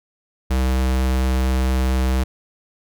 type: tone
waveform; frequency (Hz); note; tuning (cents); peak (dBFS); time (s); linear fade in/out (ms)
square; 64.6; C2; -21; -17; 0.5-2.24; 10
effects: none